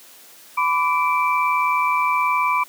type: tone cluster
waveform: sine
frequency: 1002 / 1161 / 2336 Hz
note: B5 / D6 / D7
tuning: +25 / -20 / -10 cents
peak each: -19 / -22 / -23 dBFS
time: 0.57-2.64 s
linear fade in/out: 10 ms
effects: white hiss -46 dBFS RMS until 2.68 s + high-pass 200 Hz 12 dB/octave